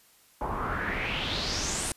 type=noise with low-pass filter sweep; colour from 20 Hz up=pink; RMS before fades=-31 dBFS; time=0.41-1.92 s; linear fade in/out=2 ms; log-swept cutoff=860 to 9700 Hz; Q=4.3; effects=white hiss -60 dBFS RMS until 1.96 s + resampled to 32000 Hz